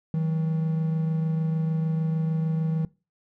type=tone pair together; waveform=triangle; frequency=160 / 186.63 Hz; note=D#3 / F#3; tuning=+49 / +15 cents; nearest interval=minor third; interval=266 cents; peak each=-21 / -32 dBFS; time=0.14-2.85 s; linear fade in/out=2 ms; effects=noise-tail reverb RT60 0.3 s tail -22 dB re dry